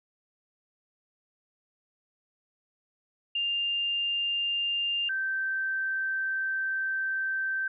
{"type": "tone pair in turn", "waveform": "sine", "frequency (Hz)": [2800, 1555.6], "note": ["F7", "G6"], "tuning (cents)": [4, -14], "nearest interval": "minor seventh", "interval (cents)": 1018, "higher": "first", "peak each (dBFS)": [-26, -27], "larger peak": "first", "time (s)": [[3.35, 5.09], [5.09, 7.68]], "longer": "second", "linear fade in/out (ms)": 5, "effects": []}